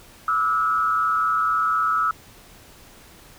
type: tone with frequency modulation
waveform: sine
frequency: 1299 Hz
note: E6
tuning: 26 cents flat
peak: -18 dBFS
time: 0.28-2.11 s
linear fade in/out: 2 ms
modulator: 126 Hz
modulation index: 0.68
effects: pink hiss -48 dBFS RMS until 3.38 s